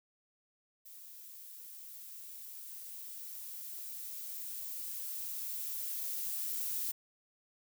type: noise with level ramp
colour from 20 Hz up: violet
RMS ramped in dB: -52 to -36 dBFS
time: 0.85-6.92 s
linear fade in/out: 10 ms
effects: none